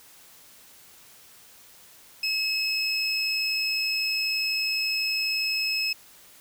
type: tone pair together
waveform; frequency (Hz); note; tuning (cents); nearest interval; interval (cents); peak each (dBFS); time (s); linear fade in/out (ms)
triangle; 2581 / 5162; E7 / E8; -37 / -37; octave; 1200; -24; 2.23-5.93; 5
effects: tanh soft clip ceiling -20 dBFS + white hiss -52 dBFS RMS until 6.4 s